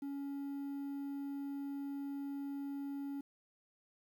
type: tone with quantisation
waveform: triangle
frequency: 280 Hz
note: C#4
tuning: 18 cents sharp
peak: -37 dBFS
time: 0.02-3.21 s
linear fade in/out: 5 ms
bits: 11
effects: none